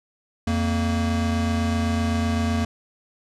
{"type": "tone pair together", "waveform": "square", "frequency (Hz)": [85.99, 230.1], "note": ["F2", "A#3"], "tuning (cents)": [-26, -22], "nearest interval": "octave + perfect fourth", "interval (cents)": 1704, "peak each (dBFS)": -24, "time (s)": [0.47, 2.65], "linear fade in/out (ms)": 5, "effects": ["low-pass 8000 Hz 12 dB/octave"]}